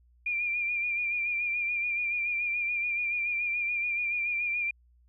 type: tone with vibrato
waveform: sine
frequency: 2400 Hz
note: D7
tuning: 37 cents sharp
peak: -27 dBFS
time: 0.26-4.71 s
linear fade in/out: 5 ms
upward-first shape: sine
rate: 7 Hz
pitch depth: 40 cents each way
effects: added 60 Hz sine -59 dBFS peak until 5.08 s